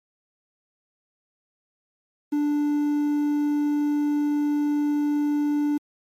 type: tone with quantisation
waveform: triangle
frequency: 293.7 Hz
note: D4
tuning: in tune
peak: -18 dBFS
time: 2.32-5.78 s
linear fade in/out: 10 ms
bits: 8
effects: MP3 64 kbps